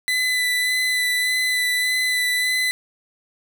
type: tone with vibrato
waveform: 30% pulse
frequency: 2000 Hz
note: B6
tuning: 21 cents sharp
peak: -16 dBFS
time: 0.08-2.71 s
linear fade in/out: 0 ms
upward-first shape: sine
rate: 1.7 Hz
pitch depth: 14 cents each way
effects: none